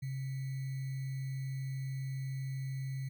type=tone with sample-and-hold; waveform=sine; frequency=133.7 Hz; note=C3; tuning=38 cents sharp; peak=-35 dBFS; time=0.02-3.09 s; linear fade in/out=10 ms; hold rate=2100 Hz; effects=none